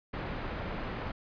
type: low-pass noise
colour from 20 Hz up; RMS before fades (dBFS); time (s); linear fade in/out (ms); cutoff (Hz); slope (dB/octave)
pink; -37; 0.13-1.12; 10; 2100; 12
effects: resampled to 11025 Hz